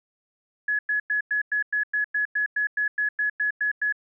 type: tone bursts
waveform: sine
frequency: 1693 Hz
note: G#6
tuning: 33 cents sharp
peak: -21 dBFS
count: 16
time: 0.68-3.925 s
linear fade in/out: 5 ms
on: 110 ms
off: 99 ms
effects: none